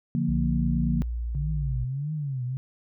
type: chord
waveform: sine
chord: Bb major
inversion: first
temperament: just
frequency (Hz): 145.68 / 174.81 / 233.1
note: D3 / F3 / Bb3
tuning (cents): -14 / +2 / 0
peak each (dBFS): -27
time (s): 0.15-1.02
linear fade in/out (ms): 0
type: tone with pitch glide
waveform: sine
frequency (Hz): 62.7 to 56.18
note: B1 to A1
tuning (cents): +27 to +37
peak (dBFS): -27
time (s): 0.28-1.85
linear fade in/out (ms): 10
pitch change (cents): -190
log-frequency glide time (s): 0.45-1.65
type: tone with vibrato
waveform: sine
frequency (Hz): 138.59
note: C#3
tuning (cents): 0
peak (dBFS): -27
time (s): 1.35-2.57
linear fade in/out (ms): 0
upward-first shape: triangle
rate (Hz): 1.6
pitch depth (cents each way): 220
effects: none